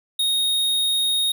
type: tone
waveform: square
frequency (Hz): 3729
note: A#7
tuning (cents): 0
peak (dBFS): -19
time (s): 0.19-1.32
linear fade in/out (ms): 5
effects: none